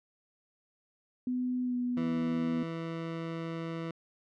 sine tone with pitch glide, 250.5 to 246.1 Hz, B3 to B3, +25 to -6 cents, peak -29 dBFS, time 1.27-2.63 s, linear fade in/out 2 ms, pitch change -31 cents, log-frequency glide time 1.63-1.76 s
20% pulse tone, 164.81 Hz, E3, in tune, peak -30 dBFS, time 1.97-3.91 s, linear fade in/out 2 ms
effects low-pass 3000 Hz 12 dB/octave

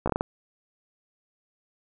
slowing click train, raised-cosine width 1 ms, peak -11 dBFS, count 6, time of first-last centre 0.06-0.209 s, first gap 15 ms, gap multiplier 1.35, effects none

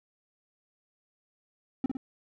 triangle tone with echo, 261.6 Hz, C4, in tune, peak -22 dBFS, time 1.84-1.86 s, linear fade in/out 2 ms, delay 55 ms, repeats 2, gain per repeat -4 dB, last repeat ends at 1.97 s, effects none

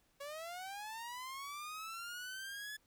sawtooth linear sweep, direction up, 554.4 to 1723 Hz, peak -40 dBFS, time 0.2-2.77 s, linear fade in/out 10 ms, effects pink hiss -74 dBFS RMS until 2.86 s

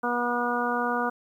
harmonic tone, 241.9 Hz, B3, 36 cents flat, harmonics 1 / 2 / 3 / 4 / 5 / 6, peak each -31 / -31 / -31 / -31 / -31 / -31 dBFS, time 0.03-1.1 s, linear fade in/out 10 ms, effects 10-bit

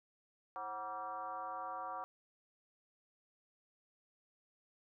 sine tone with frequency modulation, 953 Hz, A#5, 38 cents sharp, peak -40 dBFS, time 0.56-2.04 s, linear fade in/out 0 ms, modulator 209 Hz, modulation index 1.6, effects none

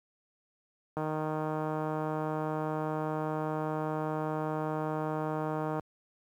click train, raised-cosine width 1 ms, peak -20 dBFS, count 749, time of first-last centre 0.97-5.796 s, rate 155 Hz, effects high-pass 60 Hz 12 dB/octave + 10-bit

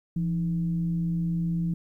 sine tone with frequency modulation, 168.9 Hz, E3, 42 cents sharp, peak -24 dBFS, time 0.16-1.74 s, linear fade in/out 5 ms, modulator 141 Hz, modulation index 0.31, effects 11-bit

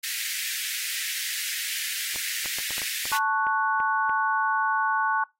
pink high-pass noise, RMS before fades -31 dBFS, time 0.03-3.18 s, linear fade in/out 10 ms, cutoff 1700 Hz, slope 48 dB/octave
clicks, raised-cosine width 0.5 ms, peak -23 dBFS, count 11, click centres 2.16 / 2.459 / 2.586 / 2.707 / 2.781 / 2.818 / 3.055 / 3.118 / 3.468 / 3.802 / 4.095 s
sine chord, F# minor, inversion first, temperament equal, 880 / 1108.7 / 1480 Hz, A5 / C#6 / F#6, 0 / 0 / 0 cents, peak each -26 dBFS, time 3.12-5.24 s, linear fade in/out 5 ms
effects noise-tail reverb RT60 0.2 s tail -23 dB re dry + AAC 48 kbps

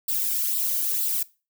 violet noise with flanger, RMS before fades -25 dBFS, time 0.08-1.23 s, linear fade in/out 5 ms, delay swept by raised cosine 0.23 to 1.33 ms, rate 2.1 Hz, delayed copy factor +0.55, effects noise-tail reverb RT60 0.3 s tail -20 dB re dry

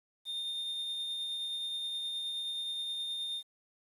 triangle tone with tremolo, 3638 Hz, A#7, 43 cents flat, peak -32 dBFS, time 0.25-3.43 s, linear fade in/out 50 ms, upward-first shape triangle, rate 9.5 Hz, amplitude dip 25%, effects resampled to 32000 Hz + 10-bit

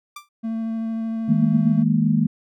sawtooth tone with exponential decay, 1179 Hz, D6, 6 cents sharp, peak -27 dBFS, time 0.16-0.29 s, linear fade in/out 5 ms, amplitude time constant 27 ms
triangle tone with vibrato, 225 Hz, A3, 39 cents sharp, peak -21 dBFS, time 0.43-1.84 s, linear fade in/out 20 ms, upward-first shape square, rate 13 Hz, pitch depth 8 cents each way
sine chord, D# suspended fourth, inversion none, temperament equal with one note detuned, 159.48 / 207.7 / 233.1 Hz, D#3 / G#3 / A#3, +43 / 0 / 0 cents, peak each -20 dBFS, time 1.28-2.27 s, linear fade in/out 10 ms
effects none

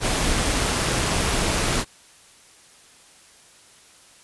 pink noise with amplitude modulation, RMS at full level -20 dBFS, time 0-1.85 s, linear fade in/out 50 ms, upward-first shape sine, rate 208 Hz, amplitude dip 45%, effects white hiss -51 dBFS RMS until 4.23 s + resampled to 24000 Hz

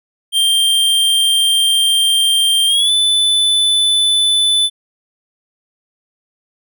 square tone with pitch glide, 3173 to 3500 Hz, G7 to A7, +20 to -10 cents, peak -11 dBFS, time 0.32-4.7 s, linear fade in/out 50 ms, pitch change +170 cents, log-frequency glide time 2.67-2.91 s, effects none

